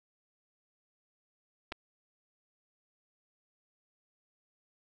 clicks, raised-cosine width 0.3 ms, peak -24 dBFS, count 2, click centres 1.72 / 1.723 s, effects none

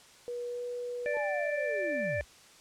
sine tone with pitch glide, 483.7 to 487.6 Hz, B4 to B4, -36 to -22 cents, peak -34 dBFS, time 0.28-1.17 s, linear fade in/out 0 ms, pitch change +14 cents, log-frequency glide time 0.47-0.62 s
harmonic tone, 587.3 Hz, D5, in tune, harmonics 1 / 3 / 4, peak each -31 / -36 / -40 dBFS, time 1.06-2.21 s, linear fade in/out 0 ms
sine linear sweep, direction down, 900 to 43.65 Hz, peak -36 dBFS, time 1.13-2.25 s, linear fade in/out 50 ms
effects white hiss -56 dBFS RMS until 2.6 s + low-pass 8000 Hz 12 dB/octave

